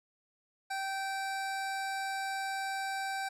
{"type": "tone", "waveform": "25% pulse", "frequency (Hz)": 777, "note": "G5", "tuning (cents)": -16, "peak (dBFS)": -30, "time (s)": [0.7, 3.29], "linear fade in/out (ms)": 10, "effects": ["low-pass 11000 Hz 12 dB/octave"]}